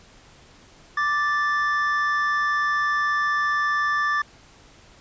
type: tone pair together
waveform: triangle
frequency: 1174.7 / 1760 Hz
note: D6 / A6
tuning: 0 / 0 cents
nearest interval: perfect fifth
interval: 700 cents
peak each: -21 dBFS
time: 0.97-4.22 s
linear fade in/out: 5 ms
effects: pink hiss -51 dBFS RMS until 5 s + resampled to 16000 Hz